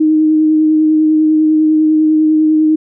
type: tone with vibrato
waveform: sine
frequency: 310.9 Hz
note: D#4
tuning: 1 cent flat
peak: -7 dBFS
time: 0-2.76 s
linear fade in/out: 10 ms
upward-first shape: sine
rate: 10 Hz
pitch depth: 15 cents each way
effects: none